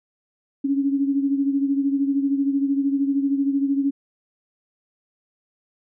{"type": "beating tone pair", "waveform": "sine", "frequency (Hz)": [275.8, 288.8], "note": ["C#4", "D4"], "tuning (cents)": [-9, -29], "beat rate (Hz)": 13, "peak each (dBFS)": [-19, -26], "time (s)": [0.64, 3.91], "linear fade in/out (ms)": 10, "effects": []}